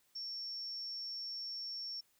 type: tone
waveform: sine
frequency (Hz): 5460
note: F8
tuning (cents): -40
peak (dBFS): -40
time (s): 0.15-2.01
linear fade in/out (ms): 10
effects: white hiss -73 dBFS RMS until 2.19 s